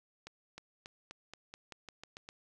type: accelerating click train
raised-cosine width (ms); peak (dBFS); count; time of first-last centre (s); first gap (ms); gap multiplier
0.2; -29; 11; 0.27-2.289; 310; 0.9
effects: none